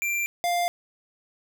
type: tone pair in turn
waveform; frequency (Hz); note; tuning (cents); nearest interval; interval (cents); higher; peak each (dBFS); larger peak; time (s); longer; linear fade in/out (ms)
square; 2362 / 699.4; D7 / F5; +9 / +2; octave + major sixth; 2107; first; -25 / -23; second; 0.02-0.26 / 0.44-0.68; neither; 0
effects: none